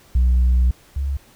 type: tone pair in turn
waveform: sine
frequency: 62.1 / 69.05 Hz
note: B1 / C#2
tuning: +10 / -6 cents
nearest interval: major second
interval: 184 cents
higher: second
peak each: -10 / -19 dBFS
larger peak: first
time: 0.15-0.71 / 0.96-1.17 s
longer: first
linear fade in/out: 5 ms
effects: tanh soft clip ceiling -11 dBFS + pink hiss -51 dBFS RMS until 1.35 s